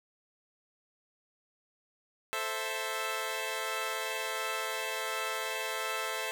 10% pulse chord, A minor, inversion none, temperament equal, 440 / 523.3 / 659.3 Hz, A4 / C5 / E5, 0 / 0 / 0 cents, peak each -29 dBFS, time 2.33-6.31 s, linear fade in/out 0 ms, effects none

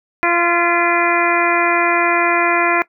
harmonic tone with a mistuned harmonic, 344.7 Hz, F4, 23 cents flat, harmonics 1 / 2 / 3 / 4 / 5 / 6 / 7, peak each -20 / -20 / -20 / -20 / -20 / -20 / -20 dBFS, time 0.23-2.82 s, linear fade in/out 0 ms, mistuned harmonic 6, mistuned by -26 cents, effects noise-tail reverb RT60 0.1 s tail -19 dB re dry

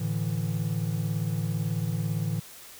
triangle chord, A suspended fourth, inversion none, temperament equal, 110 / 146.83 / 164.81 Hz, A2 / D3 / E3, 0 / 0 / 0 cents, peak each -28 / -30 / -28 dBFS, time 0-2.4 s, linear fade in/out 10 ms, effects white hiss -47 dBFS RMS until 2.79 s

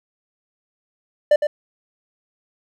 triangle tone with echo, 594 Hz, D5, 20 cents sharp, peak -8 dBFS, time 1.31-1.36 s, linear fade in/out 5 ms, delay 110 ms, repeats 1, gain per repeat -7 dB, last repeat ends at 1.47 s, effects none

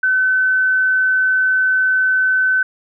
sine tone, 1519 Hz, F#6, 45 cents sharp, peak -12 dBFS, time 0.03-2.63 s, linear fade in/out 5 ms, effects none

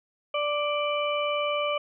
harmonic tone with a mistuned harmonic, 587.3 Hz, D5, in tune, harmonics 1 / 2 / 4 / 5, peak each -27 / -30 / -33 / -34 dBFS, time 0.34-1.78 s, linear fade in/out 5 ms, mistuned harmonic 5, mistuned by +28 cents, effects none

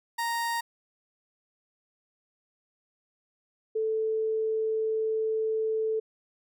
30% pulse / sine tone pair in turn, 932 / 439.8 Hz, A#5 / A4, -1 / -1 cents, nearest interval octave + minor second, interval 1300 cents, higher first, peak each -25 dBFS, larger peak neither, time 0.18-0.61 / 3.75-6 s, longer second, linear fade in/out 10 ms, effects none

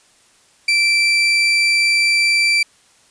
30% pulse tone, 2341 Hz, D7, 6 cents flat, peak -10 dBFS, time 0.68-2.63 s, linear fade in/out 5 ms, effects white hiss -53 dBFS RMS until 3.1 s + resampled to 22050 Hz

